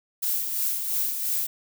violet noise with tremolo, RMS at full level -25 dBFS, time 0.22-1.47 s, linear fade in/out 10 ms, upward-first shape sine, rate 2.9 Hz, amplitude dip 45%, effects none

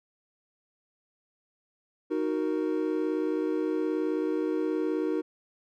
triangle chord, D# minor, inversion none, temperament equal, 311.1 / 370 / 466.2 Hz, D#4 / F#4 / A#4, 0 / 0 / 0 cents, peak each -27 / -29 / -30 dBFS, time 2.1-5.22 s, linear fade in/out 20 ms, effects none

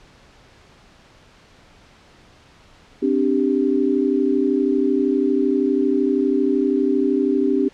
sine chord, C suspended second, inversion none, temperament just, 261.6 / 294.3 / 392.4 Hz, C4 / D4 / G4, 0 / +4 / +2 cents, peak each -20 dBFS, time 3.02-7.69 s, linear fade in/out 10 ms, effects pink hiss -50 dBFS RMS until 7.73 s + low-pass 5000 Hz 12 dB/octave

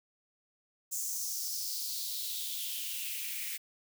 blue noise with high-pass filter sweep, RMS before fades -37 dBFS, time 0.91-3.58 s, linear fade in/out 20 ms, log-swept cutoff 6900 to 2100 Hz, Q 3.8, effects none

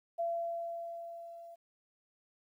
sine tone with level ramp, 678 Hz, E5, 49 cents sharp, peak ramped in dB -30 to -48 dBFS, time 0.18-1.56 s, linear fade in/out 20 ms, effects 12-bit

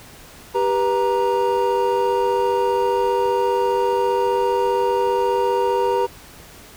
triangle tone cluster, 394 / 489 / 936 Hz, G4 / B4 / A#5, +9 / -17 / +7 cents, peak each -19 dBFS, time 0.54-6.07 s, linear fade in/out 20 ms, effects pink hiss -43 dBFS RMS until 6.76 s

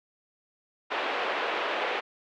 pink band-pass noise, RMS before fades -30 dBFS, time 0.9-2.01 s, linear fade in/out 20 ms, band 410 to 3100 Hz, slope 24 dB/octave, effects none

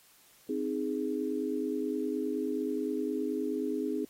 sine chord, Ab major, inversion first, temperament equal, 261.6 / 311.1 / 415.3 Hz, C4 / Eb4 / Ab4, 0 / 0 / 0 cents, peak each -34 dBFS, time 0.49-4.05 s, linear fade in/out 5 ms, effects white hiss -61 dBFS RMS until 4.09 s + AAC 48 kbps

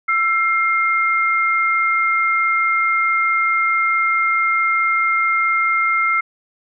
sine tone pair together, 1337.7 / 2119 Hz, E6 / C7, +25 / +21 cents, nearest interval minor sixth, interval 796 cents, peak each -17 dBFS, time 0.08-6.21 s, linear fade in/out 10 ms, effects none

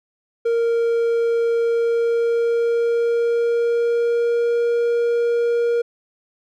triangle tone with pitch glide, 464.6 to 471.6 Hz, A#4 to A#4, -6 to +20 cents, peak -14 dBFS, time 0.45-5.82 s, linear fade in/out 10 ms, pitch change +26 cents, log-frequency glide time 1.62-4.61 s, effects none

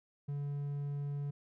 triangle tone, 143.1 Hz, D3, 45 cents flat, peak -33 dBFS, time 0.28-1.31 s, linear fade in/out 10 ms, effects none

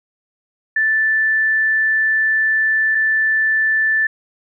sine tone pair in turn, 1760 / 1760 Hz, A6 / A6, 0 / 0 cents, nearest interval unison, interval 0 cents, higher neither, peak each -13 dBFS, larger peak neither, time 0.76-2.95 / 2.95-4.07 s, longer first, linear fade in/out 5 ms, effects none

